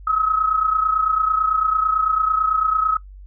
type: tone pair together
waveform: sine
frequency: 1275 / 1304 Hz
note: D#6 / E6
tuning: +42 / -19 cents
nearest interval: unison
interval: 39 cents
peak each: -17 / -22 dBFS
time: 0.07-2.97 s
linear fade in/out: 5 ms
effects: noise-tail reverb RT60 0.1 s tail -18 dB re dry + added 48 Hz sine -37 dBFS peak until 3.26 s